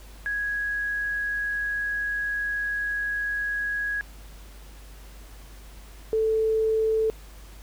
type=tone pair in turn; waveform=sine; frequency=1661.2 / 440.8 Hz; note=G#6 / A4; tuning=0 / +3 cents; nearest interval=octave + major seventh; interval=2297 cents; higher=first; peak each=-25 / -20 dBFS; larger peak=second; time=0.26-4.01 / 6.13-7.1 s; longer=first; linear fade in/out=0 ms; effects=added 50 Hz sine -43 dBFS peak until 7.62 s + pink hiss -51 dBFS RMS until 7.62 s